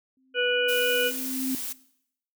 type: tone with exponential growth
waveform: sine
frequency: 261.6 Hz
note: C4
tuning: in tune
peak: -24 dBFS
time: 0.17-1.55 s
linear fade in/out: 2 ms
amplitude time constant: 300 ms
type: harmonic tone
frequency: 490.6 Hz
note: B4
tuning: 12 cents flat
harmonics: 1 / 3 / 5 / 6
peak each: -25 / -26 / -30 / -29 dBFS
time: 0.34-1.12 s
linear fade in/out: 50 ms
type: noise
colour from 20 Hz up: blue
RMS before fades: -33 dBFS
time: 0.68-1.73 s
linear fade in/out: 10 ms
effects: noise-tail reverb RT60 0.7 s tail -18 dB re dry